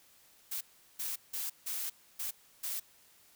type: noise bursts at uneven times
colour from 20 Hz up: blue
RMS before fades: -37 dBFS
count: 6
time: 0.51-0.61 / 0.99-1.16 / 1.33-1.5 / 1.66-1.9 / 2.19-2.31 / 2.63-2.8 s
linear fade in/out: 10 ms
effects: white hiss -63 dBFS RMS until 3.35 s